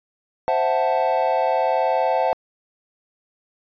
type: chord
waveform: triangle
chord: F# half-diminished seventh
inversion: second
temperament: equal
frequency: 523.3 / 659.3 / 740 / 880 Hz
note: C5 / E5 / F#5 / A5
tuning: 0 / 0 / 0 / 0 cents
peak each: -21 dBFS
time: 0.48-2.33 s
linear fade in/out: 0 ms
effects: resampled to 11025 Hz